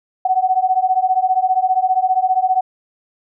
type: beating tone pair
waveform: sine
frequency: 740 / 755 Hz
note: F#5 / F#5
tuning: 0 / +35 cents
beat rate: 15 Hz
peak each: -16 dBFS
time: 0.25-2.61 s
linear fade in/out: 5 ms
effects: none